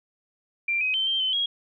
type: tone with pitch steps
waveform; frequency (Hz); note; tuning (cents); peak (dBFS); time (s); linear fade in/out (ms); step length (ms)
sine; 2368 / 2523 / 3097 / 3148 / 3059 / 3291; D7 / D#7 / G7 / G7 / G7 / G#7; +14 / +23 / -22 / +7 / -43 / -16; -22; 0.68-1.46; 5; 130
effects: none